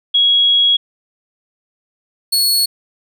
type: tone pair in turn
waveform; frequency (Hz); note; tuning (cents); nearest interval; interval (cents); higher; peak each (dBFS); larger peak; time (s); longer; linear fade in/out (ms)
sine / sawtooth; 3320 / 4372; G#7 / C#8; -1 / -25; perfect fourth; 476; second; -9; neither; 0.14-0.77 / 2.32-2.66; first; 10
effects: none